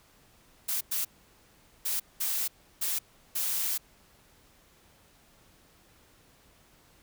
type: noise bursts at uneven times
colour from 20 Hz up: blue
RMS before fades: -30 dBFS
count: 6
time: 0.68-0.81 / 0.91-1.05 / 1.85-2 / 2.2-2.48 / 2.81-2.99 / 3.35-3.78 s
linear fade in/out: 10 ms
effects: pink hiss -61 dBFS RMS until 7.02 s